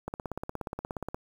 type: click train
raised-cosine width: 1 ms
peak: -20 dBFS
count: 19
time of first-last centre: 0.08-1.145 s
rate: 16.9 Hz
effects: 8-bit